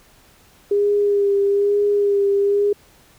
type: tone with vibrato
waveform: sine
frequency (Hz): 404.5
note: G#4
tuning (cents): -46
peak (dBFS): -14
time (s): 0.71-2.73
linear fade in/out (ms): 5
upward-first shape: sine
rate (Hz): 1.1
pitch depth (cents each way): 24
effects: pink hiss -52 dBFS RMS until 3.18 s